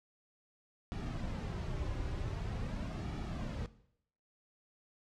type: noise with flanger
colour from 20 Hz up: brown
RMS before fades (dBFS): -39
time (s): 0.92-3.66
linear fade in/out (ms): 0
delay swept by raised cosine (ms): 1.9 to 4.5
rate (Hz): 0.45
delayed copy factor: -0.55
effects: noise-tail reverb RT60 0.7 s tail -17 dB re dry + low-pass 6000 Hz 12 dB/octave